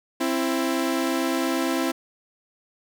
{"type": "tone pair together", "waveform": "sawtooth", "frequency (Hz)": [264.3, 333.1], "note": ["C4", "E4"], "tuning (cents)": [18, 18], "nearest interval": "major third", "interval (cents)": 400, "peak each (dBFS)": -21, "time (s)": [0.2, 1.92], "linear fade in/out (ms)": 10, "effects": []}